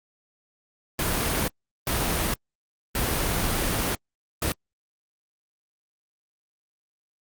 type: noise bursts at uneven times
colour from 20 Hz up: pink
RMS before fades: -25 dBFS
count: 4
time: 0.99-1.48 / 1.87-2.34 / 2.95-3.95 / 4.42-4.52 s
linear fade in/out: 2 ms
effects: Opus 32 kbps